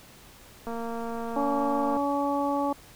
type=click train; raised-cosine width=1 ms; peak=-22 dBFS; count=301; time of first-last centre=0.67-1.969 s; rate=231 Hz
type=harmonic tone; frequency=283.2 Hz; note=C#4; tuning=37 cents sharp; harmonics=1 / 2 / 3 / 4; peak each=-28 / -30 / -29 / -33 dBFS; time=1.36-2.73 s; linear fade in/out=5 ms
effects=pink hiss -51 dBFS RMS until 2.95 s